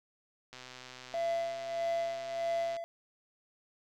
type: click train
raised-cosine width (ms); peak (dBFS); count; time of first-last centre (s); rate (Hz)
0.2; -30; 285; 0.53-2.766; 127
type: tone with tremolo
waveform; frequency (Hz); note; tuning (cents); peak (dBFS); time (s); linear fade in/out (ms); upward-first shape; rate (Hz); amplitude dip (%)
triangle; 674; E5; +38; -27; 1.14-2.84; 0; sine; 1.6; 65
effects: none